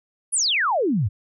sine exponential sweep, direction down, 10850 to 87.31 Hz, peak -18 dBFS, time 0.32-1.09 s, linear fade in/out 20 ms, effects none

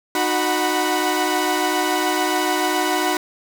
sawtooth tone cluster, 307.3 / 367 / 741 / 985 Hz, D#4 / F#4 / F#5 / B5, -21 / -14 / +2 / -5 cents, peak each -20 dBFS, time 0.15-3.17 s, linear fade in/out 2 ms, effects none

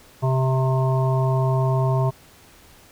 harmonic tone with a mistuned harmonic, 131 Hz, C3, 2 cents sharp, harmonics 1 / 3 / 5 / 7 / 8, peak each -18 / -28 / -27 / -30 / -32 dBFS, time 0.22-2.11 s, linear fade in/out 20 ms, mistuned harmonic 8, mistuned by +32 cents, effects pink hiss -50 dBFS RMS until 2.91 s

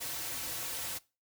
white noise with comb filter, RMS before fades -38 dBFS, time 0-0.99 s, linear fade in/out 20 ms, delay 4.9 ms, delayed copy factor -0.95, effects noise-tail reverb RT60 0.3 s tail -21 dB re dry

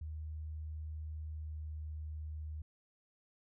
sine tone with pitch glide, 77.5 to 77.01 Hz, D#2 to D#2, -6 to -17 cents, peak -40 dBFS, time 0.01-2.62 s, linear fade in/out 5 ms, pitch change -11 cents, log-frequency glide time 1.33-1.63 s, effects none

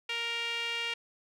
sawtooth tone with band-pass filter, 466.7 Hz, A#4, 2 cents sharp, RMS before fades -34 dBFS, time 0.09-0.94 s, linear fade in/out 5 ms, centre 2700 Hz, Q 3.6, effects none

